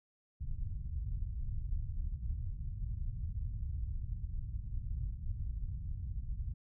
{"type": "low-pass noise", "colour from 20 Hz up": "pink", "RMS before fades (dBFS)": -38, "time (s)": [0.4, 6.54], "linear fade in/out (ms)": 5, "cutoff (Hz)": 110, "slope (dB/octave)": 24, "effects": []}